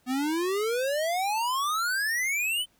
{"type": "exponential sweep", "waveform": "square", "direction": "up", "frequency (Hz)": [246.9, 3100], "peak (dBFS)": -26, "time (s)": [0.06, 2.66], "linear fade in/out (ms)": 50, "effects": ["pink hiss -66 dBFS RMS until 2.79 s"]}